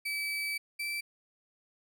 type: tone pair in turn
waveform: 35% pulse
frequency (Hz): 2300 / 2329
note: D7 / D7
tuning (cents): -37 / -15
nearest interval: unison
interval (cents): 22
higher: second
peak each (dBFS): -30 / -31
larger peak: first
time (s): 0.05-0.58 / 0.79-1.01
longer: first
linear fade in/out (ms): 10
effects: none